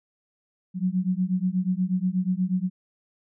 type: beating tone pair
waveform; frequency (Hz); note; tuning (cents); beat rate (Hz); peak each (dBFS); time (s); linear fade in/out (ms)
sine; 180 / 188.3; F#3 / F#3; -47 / +31; 8.3; -25; 0.74-2.7; 50
effects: none